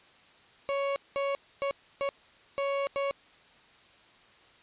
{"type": "tone bursts at uneven times", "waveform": "35% pulse", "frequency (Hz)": 556, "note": "C#5", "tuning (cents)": 5, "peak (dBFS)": -26, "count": 6, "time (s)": [[0.69, 0.96], [1.16, 1.35], [1.62, 1.71], [2.01, 2.09], [2.58, 2.87], [2.96, 3.11]], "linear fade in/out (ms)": 0, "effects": ["white hiss -58 dBFS RMS until 4.62 s", "resampled to 8000 Hz"]}